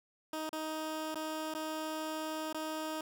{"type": "tone with dropouts", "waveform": "15% pulse", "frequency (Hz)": 313.1, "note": "D#4", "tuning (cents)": 11, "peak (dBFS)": -30, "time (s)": [0.33, 3.01], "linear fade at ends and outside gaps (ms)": 2, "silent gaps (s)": [[0.493, 0.529], [1.145, 1.156], [1.539, 1.549], [2.528, 2.545]], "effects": []}